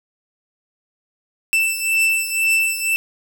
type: beating tone pair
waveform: 45% pulse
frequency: 2659 / 2661 Hz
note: E7 / E7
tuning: +14 / +16 cents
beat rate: 2 Hz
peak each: -18 / -21 dBFS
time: 1.53-2.96 s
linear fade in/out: 0 ms
effects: none